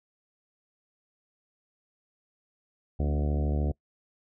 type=harmonic tone with a mistuned harmonic; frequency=73.42 Hz; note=D2; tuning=in tune; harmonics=1 / 2 / 3 / 4 / 5 / 6 / 7 / 8 / 9 / 10; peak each=-26 / -32 / -36 / -38 / -40 / -42 / -43 / -44 / -45 / -46 dBFS; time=2.99-3.72 s; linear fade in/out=10 ms; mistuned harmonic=3; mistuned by=+27 cents; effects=noise-tail reverb RT60 0.1 s tail -24 dB re dry